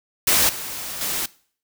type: noise with level steps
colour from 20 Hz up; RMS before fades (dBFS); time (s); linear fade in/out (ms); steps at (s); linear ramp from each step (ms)
white; -17 / -31 / -25; 0.27-1.26; 5; 0.49 / 1.01; 2
effects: noise-tail reverb RT60 0.5 s tail -21 dB re dry